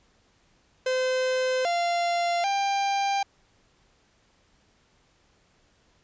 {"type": "tone with pitch steps", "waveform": "45% pulse", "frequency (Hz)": [514, 692, 794], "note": ["C5", "F5", "G5"], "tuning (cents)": [-31, -16, 22], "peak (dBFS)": -23, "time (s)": [0.86, 3.23], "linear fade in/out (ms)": 5, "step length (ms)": 790, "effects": ["pink hiss -64 dBFS RMS until 6.03 s", "resampled to 16000 Hz"]}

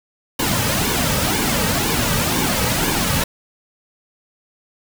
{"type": "noise with flanger", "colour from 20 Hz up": "pink", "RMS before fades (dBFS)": -19, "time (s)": [0.39, 3.24], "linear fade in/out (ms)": 5, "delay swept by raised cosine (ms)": [1.5, 2.9], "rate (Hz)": 2, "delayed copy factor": -0.65, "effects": []}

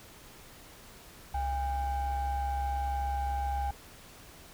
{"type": "ring-modulated tone", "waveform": "triangle", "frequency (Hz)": 370, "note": "F#4", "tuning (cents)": 0, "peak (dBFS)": -24, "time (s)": [1.34, 3.71], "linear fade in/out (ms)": 5, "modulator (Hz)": 437, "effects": ["pink hiss -52 dBFS RMS until 4.53 s"]}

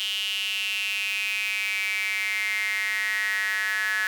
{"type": "tone with high-pass filter sweep", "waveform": "square", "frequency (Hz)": 100.3, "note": "G2", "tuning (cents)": 40, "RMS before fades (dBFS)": -27, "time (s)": [0, 4.07], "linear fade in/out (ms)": 0, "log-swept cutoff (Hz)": [3000, 1700], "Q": 8.7, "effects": []}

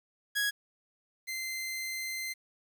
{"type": "tone pair in turn", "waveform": "sawtooth", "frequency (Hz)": [1661.2, 2076], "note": ["G#6", "C7"], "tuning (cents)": [0, -14], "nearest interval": "major third", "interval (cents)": 386, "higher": "second", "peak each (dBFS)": [-24, -31], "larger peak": "first", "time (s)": [[0.35, 0.51], [1.27, 2.34]], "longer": "second", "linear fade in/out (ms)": 20, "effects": ["10-bit"]}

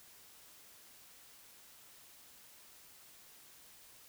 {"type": "silence", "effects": ["white hiss -59 dBFS RMS until 4.08 s"]}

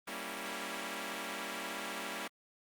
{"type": "chord", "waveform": "5% pulse", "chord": "G diminished seventh", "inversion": "none", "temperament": "equal", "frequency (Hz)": [196, 233.1, 277.2, 329.6], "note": ["G3", "Bb3", "Db4", "Fb4"], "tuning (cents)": [0, 0, 0, 0], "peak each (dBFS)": -33, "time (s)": [0.07, 2.28], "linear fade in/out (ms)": 10, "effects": ["Opus 32 kbps"]}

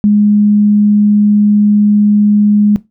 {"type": "tone", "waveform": "sine", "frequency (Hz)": 207.7, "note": "G#3", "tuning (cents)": 0, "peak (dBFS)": -5, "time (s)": [0.04, 2.76], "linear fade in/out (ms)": 0, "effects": ["noise-tail reverb RT60 0.2 s tail -18 dB re dry"]}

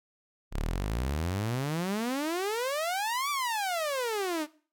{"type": "exponential two-way sweep", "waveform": "sawtooth", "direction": "up then down", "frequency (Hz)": [32.7, 1183, 289.7], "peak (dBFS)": -25, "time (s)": [0.51, 4.47], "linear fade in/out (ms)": 50, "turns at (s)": 3.3, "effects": ["noise-tail reverb RT60 0.4 s tail -19 dB re dry"]}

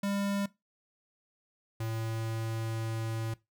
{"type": "tone pair in turn", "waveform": "square", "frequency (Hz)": [200, 112.53], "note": ["G3", "A2"], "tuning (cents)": [35, 39], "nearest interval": "minor seventh", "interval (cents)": 996, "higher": "first", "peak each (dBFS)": [-30, -33], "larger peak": "first", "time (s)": [[0.03, 0.46], [1.8, 3.34]], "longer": "second", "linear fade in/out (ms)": 5, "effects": ["noise-tail reverb RT60 0.2 s tail -19 dB re dry"]}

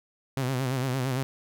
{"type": "tone with vibrato", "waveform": "sawtooth", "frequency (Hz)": 130.1, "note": "C3", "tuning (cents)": -9, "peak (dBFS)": -22, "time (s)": [0.37, 1.23], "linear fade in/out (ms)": 0, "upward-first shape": "sine", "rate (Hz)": 8.8, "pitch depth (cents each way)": 83, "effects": []}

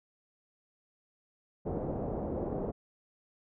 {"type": "low-pass noise", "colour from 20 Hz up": "white", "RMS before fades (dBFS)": -35, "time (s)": [1.65, 2.72], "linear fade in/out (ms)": 20, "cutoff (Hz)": 610, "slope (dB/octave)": 24, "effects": []}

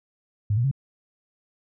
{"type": "tone with pitch steps", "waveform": "sine", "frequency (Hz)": [103.83, 119.27, 137], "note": ["G#2", "A#2", "C#3"], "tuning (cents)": [0, 40, -20], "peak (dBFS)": -19, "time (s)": [0.5, 0.713], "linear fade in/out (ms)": 5, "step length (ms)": 71, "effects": []}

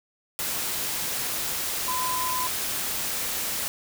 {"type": "tone in noise", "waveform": "sine", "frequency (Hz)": 1013, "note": "B5", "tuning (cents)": 44, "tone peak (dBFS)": -27, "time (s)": [1.88, 2.47], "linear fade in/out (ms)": 0, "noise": "white", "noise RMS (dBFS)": -29, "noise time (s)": [0.39, 3.68], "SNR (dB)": -1, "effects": []}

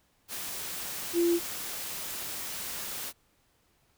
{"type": "tone in noise", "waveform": "sine", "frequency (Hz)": 342.8, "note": "F4", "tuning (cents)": -32, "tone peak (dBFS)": -22, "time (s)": [1.13, 1.4], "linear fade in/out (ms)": 50, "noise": "white", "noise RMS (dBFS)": -37, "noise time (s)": [0.28, 3.13], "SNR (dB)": 12, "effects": ["pink hiss -69 dBFS RMS until 3.97 s"]}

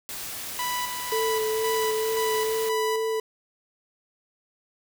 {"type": "noise", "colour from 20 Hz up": "white", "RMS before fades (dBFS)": -35, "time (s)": [0.09, 2.69], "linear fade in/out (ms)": 0}
{"type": "tone with tremolo", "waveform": "sawtooth", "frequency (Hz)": 987.8, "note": "B5", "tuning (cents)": 0, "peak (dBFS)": -23, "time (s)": [0.59, 3.2], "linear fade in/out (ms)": 2, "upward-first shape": "square", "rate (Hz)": 1.9, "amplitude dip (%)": 50}
{"type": "tone with vibrato", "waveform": "sine", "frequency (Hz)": 440, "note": "A4", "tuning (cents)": 0, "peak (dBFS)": -24, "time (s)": [1.12, 3.2], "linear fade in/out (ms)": 5, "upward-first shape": "sine", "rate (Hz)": 2.2, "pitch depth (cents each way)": 19}
{"effects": []}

